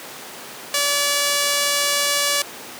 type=tone with band-pass filter; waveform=sawtooth; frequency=574 Hz; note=D5; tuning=40 cents flat; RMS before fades=-20 dBFS; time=0.74-2.42 s; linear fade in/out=2 ms; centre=6900 Hz; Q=0.57; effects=pink hiss -35 dBFS RMS until 2.79 s + high-pass 300 Hz 12 dB/octave